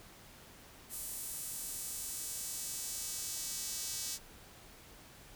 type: tone with high-pass filter sweep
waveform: square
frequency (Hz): 174.61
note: F3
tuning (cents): 0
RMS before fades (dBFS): -41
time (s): 0.89-4.19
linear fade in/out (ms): 50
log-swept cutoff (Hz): 9800 to 5800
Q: 1.3
effects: pink hiss -56 dBFS RMS until 5.35 s